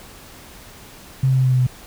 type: tone with pitch steps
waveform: sine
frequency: 132.6 / 131.3 / 130.02 / 128.75 / 127.49 / 126.25 Hz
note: C3 / C3 / C3 / C3 / C3 / B2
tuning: +23 / +6 / -11 / -28 / -45 / +39 cents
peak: -13 dBFS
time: 1.23-1.668 s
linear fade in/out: 5 ms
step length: 73 ms
effects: pink hiss -42 dBFS RMS until 1.86 s